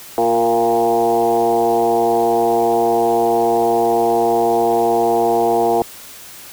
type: tone with frequency modulation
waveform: sine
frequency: 580 Hz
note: D5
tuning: 22 cents flat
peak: -12 dBFS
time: 0.18-5.82 s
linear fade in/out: 0 ms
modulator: 115 Hz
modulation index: 2.3
effects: white hiss -37 dBFS RMS until 6.52 s